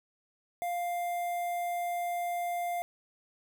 square tone with notch filter, 700 Hz, F5, 4 cents sharp, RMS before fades -33 dBFS, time 0.62-2.82 s, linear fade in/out 0 ms, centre 4500 Hz, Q 0.5, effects none

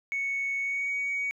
sine tone with pitch glide, 2217 to 2248 Hz, C#7 to C#7, 0 to +24 cents, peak -26 dBFS, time 0.12-1.31 s, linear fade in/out 0 ms, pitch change +24 cents, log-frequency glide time 0.6-0.91 s, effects tanh soft clip ceiling -24 dBFS + 11-bit

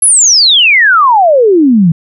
sine exponential sweep, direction down, 11210 to 155.56 Hz, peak -3 dBFS, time 0.02-1.92 s, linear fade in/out 5 ms, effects none

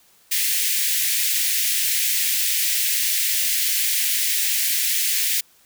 white high-pass noise, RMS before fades -21 dBFS, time 0.31-5.41 s, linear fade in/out 10 ms, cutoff 1800 Hz, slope 48 dB/octave, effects white hiss -56 dBFS RMS until 5.65 s

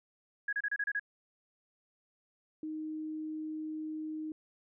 sine tone bursts, 1661.2 Hz, G#6, in tune, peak -30 dBFS, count 7, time 0.48-0.996 s, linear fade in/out 5 ms, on 48 ms, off 30 ms
sine tone, 311.1 Hz, D#4, in tune, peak -36 dBFS, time 2.63-4.32 s, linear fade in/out 2 ms
effects none

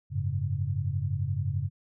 sine chord, F# suspended second, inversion none, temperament just, 92.5 / 104.06 / 138.75 Hz, F#2 / G#2 / C#3, 0 / +4 / +2 cents, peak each -31 dBFS, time 0.1-1.7 s, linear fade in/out 50 ms, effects none

